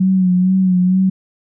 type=tone with vibrato; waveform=sine; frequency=185 Hz; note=F#3; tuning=in tune; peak=-10 dBFS; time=0-1.1 s; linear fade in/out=10 ms; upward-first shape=sine; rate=2.2 Hz; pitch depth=43 cents each way; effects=none